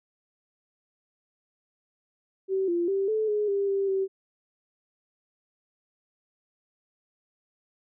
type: tone with pitch steps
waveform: sine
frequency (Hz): 383.3 / 344.8 / 390.7 / 434.7 / 418.9 / 398.4 / 393.4 / 385.3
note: G4 / F4 / G4 / A4 / G#4 / G4 / G4 / G4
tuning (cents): -39 / -22 / -6 / -21 / +15 / +28 / +6 / -30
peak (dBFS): -23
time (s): 2.48-4.08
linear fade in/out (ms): 50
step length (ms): 200
effects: none